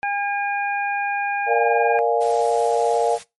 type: harmonic tone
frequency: 810 Hz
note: G#5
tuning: 43 cents flat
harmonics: 1 / 2 / 3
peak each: -22 / -26 / -28 dBFS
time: 0.03-1.99 s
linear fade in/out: 0 ms
type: chord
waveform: sine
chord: Bb dominant seventh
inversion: none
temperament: equal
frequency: 466.2 / 587.3 / 698.5 / 830.6 Hz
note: Bb4 / D5 / F5 / Ab5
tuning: 0 / 0 / 0 / 0 cents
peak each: -19 / -24 / -21 / -23 dBFS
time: 1.46-3.19 s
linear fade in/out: 50 ms
type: band-stop noise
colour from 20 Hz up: white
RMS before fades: -38 dBFS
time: 2.2-3.24 s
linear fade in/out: 20 ms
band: 210 to 590 Hz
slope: 96 dB/octave
effects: noise-tail reverb RT60 0.2 s tail -21 dB re dry + MP3 48 kbps